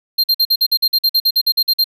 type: tone bursts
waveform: square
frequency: 4186 Hz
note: C8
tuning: in tune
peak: -11 dBFS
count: 16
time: 0.18-1.843 s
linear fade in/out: 10 ms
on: 58 ms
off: 49 ms
effects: none